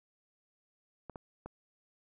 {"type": "clicks", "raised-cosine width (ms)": 1, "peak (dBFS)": -29, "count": 3, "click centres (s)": [1.097, 1.158, 1.46], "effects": []}